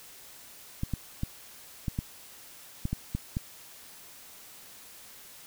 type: clicks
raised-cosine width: 5 ms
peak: -17 dBFS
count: 9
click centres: 0.834 / 0.937 / 1.234 / 1.882 / 1.989 / 2.854 / 2.93 / 3.15 / 3.369 s
effects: white hiss -50 dBFS RMS until 5.46 s